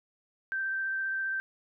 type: tone with vibrato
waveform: sine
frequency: 1562 Hz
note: G6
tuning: 7 cents flat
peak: -29 dBFS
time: 0.52-1.4 s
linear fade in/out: 0 ms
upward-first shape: sine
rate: 15 Hz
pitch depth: 10 cents each way
effects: none